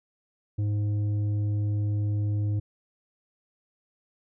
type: tone with tanh clipping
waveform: triangle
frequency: 103.83 Hz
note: G#2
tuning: in tune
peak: -25 dBFS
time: 0.58-2.6 s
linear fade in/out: 10 ms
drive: 11 dB
effects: none